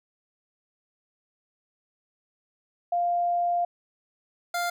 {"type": "tone pair in turn", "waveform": ["sine", "25% pulse"], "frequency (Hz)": [698.5, 698.5], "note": ["F5", "F5"], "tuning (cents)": [0, 0], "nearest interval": "unison", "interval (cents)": 0, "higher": "neither", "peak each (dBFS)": -22, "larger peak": "neither", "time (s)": [[2.92, 3.65], [4.54, 4.7]], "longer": "first", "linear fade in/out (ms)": 5, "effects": []}